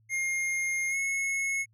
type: tone with pitch glide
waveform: square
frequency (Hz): 2129 to 2183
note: C7 to C#7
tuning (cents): +30 to -27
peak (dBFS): -28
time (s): 0.09-1.66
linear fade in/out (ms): 50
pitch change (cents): +43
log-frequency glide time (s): 0.89-0.96
effects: added 110 Hz sine -62 dBFS peak until 1.73 s + low-pass 12000 Hz 12 dB/octave